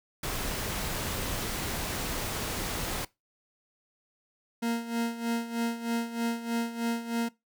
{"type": "noise", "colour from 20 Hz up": "pink", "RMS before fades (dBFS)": -33, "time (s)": [0.23, 3.05], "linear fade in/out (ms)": 5}
{"type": "tone with tremolo", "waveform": "40% pulse", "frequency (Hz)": 232.5, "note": "A#3", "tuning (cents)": -4, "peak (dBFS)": -25, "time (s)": [4.62, 7.29], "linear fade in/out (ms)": 10, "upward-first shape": "sine", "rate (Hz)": 3.2, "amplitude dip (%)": 75}
{"effects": ["noise-tail reverb RT60 0.2 s tail -21 dB re dry"]}